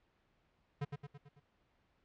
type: tone with echo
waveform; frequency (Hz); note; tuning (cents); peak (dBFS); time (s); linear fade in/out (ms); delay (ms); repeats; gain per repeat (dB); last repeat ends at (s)
square; 143.6; D3; -39; -35; 0.81-0.85; 10; 110; 5; -5; 1.4
effects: pink hiss -75 dBFS RMS until 2.04 s + low-pass 3000 Hz 12 dB/octave